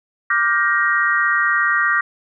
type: chord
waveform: sine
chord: G minor seventh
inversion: second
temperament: just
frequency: 1176 / 1411.2 / 1568 / 1881.6 Hz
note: D6 / F6 / G6 / Bb6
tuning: +2 / +18 / 0 / +16 cents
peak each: -20 / -21 / -21 / -18 dBFS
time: 0.3-2.01 s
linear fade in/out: 5 ms
effects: none